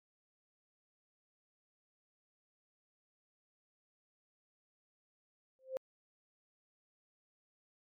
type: tone with exponential growth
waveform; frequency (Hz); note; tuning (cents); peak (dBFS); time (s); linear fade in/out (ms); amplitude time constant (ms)
sine; 523.3; C5; 0; -31; 5.59-5.77; 0; 37
effects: MP3 96 kbps